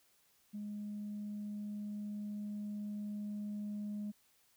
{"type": "tone with level ramp", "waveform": "sine", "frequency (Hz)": 207.7, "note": "G#3", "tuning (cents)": 0, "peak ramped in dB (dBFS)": [-39, -36], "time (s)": [0.53, 4.12], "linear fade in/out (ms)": 20, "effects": ["tanh soft clip ceiling -36 dBFS", "white hiss -71 dBFS RMS until 4.56 s"]}